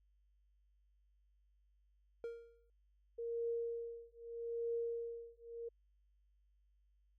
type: tone with exponential decay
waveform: triangle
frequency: 466.2 Hz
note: A#4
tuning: in tune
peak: -37 dBFS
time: 2.24-2.7 s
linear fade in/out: 1 ms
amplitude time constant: 99 ms
type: tone with tremolo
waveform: sine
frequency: 466.2 Hz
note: A#4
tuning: in tune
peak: -35 dBFS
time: 3.18-5.69 s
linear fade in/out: 10 ms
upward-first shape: triangle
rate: 0.8 Hz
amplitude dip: 100%
effects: added 50 Hz sine -70 dBFS peak until 7.18 s